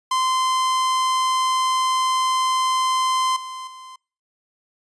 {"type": "tone with level steps", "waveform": "45% pulse", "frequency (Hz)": 1036, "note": "C6", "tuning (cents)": -17, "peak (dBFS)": [-18, -31, -38], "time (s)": [0.11, 3.96], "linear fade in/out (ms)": 5, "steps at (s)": [3.36, 3.67], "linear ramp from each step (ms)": 5, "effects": ["noise-tail reverb RT60 0.4 s tail -26 dB re dry", "resampled to 22050 Hz"]}